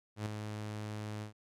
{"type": "tone with ADSR envelope", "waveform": "sawtooth", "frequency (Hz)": 106.2, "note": "G#2", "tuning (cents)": 39, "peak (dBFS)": -29, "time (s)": [0.16, 1.33], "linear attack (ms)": 100, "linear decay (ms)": 6, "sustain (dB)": -6, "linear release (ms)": 110, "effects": ["low-pass 10000 Hz 12 dB/octave"]}